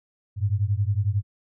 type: beating tone pair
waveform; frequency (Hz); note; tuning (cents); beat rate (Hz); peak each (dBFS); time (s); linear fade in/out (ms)
sine; 97 / 108; G2 / A2; -18 / -32; 11; -23 / -24; 0.36-1.23; 50
effects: none